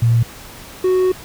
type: tone pair in turn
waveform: sine / triangle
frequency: 116.54 / 370 Hz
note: A#2 / F#4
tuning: 0 / 0 cents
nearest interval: octave + minor sixth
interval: 2000 cents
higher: second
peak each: -10 dBFS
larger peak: neither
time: 0.02-0.23 / 0.84-1.12 s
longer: second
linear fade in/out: 5 ms
effects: pink hiss -37 dBFS RMS until 1.24 s